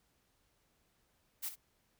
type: noise with echo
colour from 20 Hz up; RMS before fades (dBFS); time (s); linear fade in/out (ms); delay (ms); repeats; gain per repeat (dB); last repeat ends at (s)
blue; -39; 1.42-1.5; 20; 59; 1; -11; 1.559
effects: pink hiss -75 dBFS RMS until 1.99 s